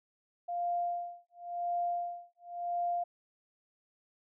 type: tone with tremolo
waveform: sine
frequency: 698.5 Hz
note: F5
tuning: in tune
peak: -29 dBFS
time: 0.48-3.04 s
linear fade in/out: 10 ms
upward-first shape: sine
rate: 0.94 Hz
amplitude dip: 100%
effects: none